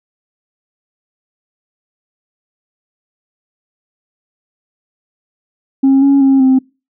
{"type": "tone with pitch steps", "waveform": "sine", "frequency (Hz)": [270.2, 277.4, 269.9, 262], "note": ["C#4", "C#4", "C#4", "C4"], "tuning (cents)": [-44, 1, -46, 2], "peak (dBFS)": -4, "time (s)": [5.83, 6.59], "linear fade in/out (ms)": 10, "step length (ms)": 190, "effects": ["noise-tail reverb RT60 0.3 s tail -26 dB re dry", "tanh soft clip ceiling -4 dBFS"]}